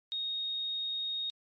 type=tone; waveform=sine; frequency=3729 Hz; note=A#7; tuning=in tune; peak=-32 dBFS; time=0.12-1.3 s; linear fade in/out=0 ms; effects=MP3 32 kbps